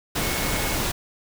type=tone in noise; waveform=sine; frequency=2192 Hz; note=C#7; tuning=20 cents flat; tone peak=-34 dBFS; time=0.21-0.76 s; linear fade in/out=10 ms; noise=pink; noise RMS=-25 dBFS; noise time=0.15-0.92 s; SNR=-12 dB; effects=none